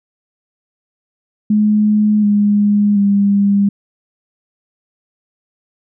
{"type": "tone with pitch steps", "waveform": "sine", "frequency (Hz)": [211.2, 205.9, 200.7], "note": ["G#3", "G#3", "G3"], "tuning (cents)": [29, -15, 41], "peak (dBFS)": -9, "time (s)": [1.5, 3.69], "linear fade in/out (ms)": 5, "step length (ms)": 730, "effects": []}